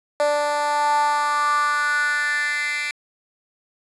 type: tone with high-pass filter sweep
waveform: 10% pulse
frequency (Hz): 293.7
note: D4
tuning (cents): 0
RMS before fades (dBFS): -21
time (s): 0.2-2.91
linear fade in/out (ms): 0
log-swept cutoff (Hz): 600 to 2300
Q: 5.5
effects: resampled to 24000 Hz + 8-bit